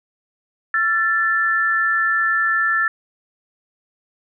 sine tone pair together, 1352 / 1757.3 Hz, E6 / A6, +43 / -3 cents, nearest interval perfect fourth, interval 454 cents, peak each -20 / -17 dBFS, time 0.74-2.88 s, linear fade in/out 2 ms, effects none

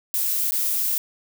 violet noise with dropouts, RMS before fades -23 dBFS, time 0.14-0.98 s, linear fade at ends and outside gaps 1 ms, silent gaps 0.51-0.52 s, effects none

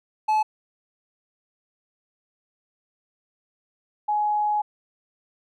triangle / sine tone pair in turn, 861 / 839.4 Hz, A5 / G#5, -38 / +18 cents, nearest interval unison, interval 44 cents, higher first, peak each -16 / -20 dBFS, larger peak first, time 0.28-0.43 / 4.08-4.62 s, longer second, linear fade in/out 10 ms, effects none

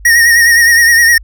square tone with vibrato, 1864.7 Hz, A#6, in tune, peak -5 dBFS, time 0.05-1.18 s, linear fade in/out 5 ms, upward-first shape sine, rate 9.7 Hz, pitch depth 47 cents each way, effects added 50 Hz sine -30 dBFS peak until 1.23 s

